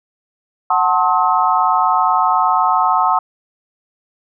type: chord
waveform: sine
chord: F# diminished seventh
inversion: none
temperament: just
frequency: 740 / 888 / 1065.6 / 1278.7 Hz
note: F#5 / A5 / C6 / Eb6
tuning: 0 / +16 / +31 / +47 cents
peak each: -17 dBFS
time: 0.7-3.19 s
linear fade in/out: 5 ms
effects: none